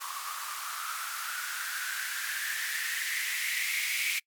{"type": "noise with band-pass filter sweep", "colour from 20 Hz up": "violet", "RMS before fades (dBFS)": -34, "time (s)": [0, 4.2], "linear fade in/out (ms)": 20, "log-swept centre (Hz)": [1100, 2300], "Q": 7.3, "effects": ["noise-tail reverb RT60 0.1 s tail -26 dB re dry"]}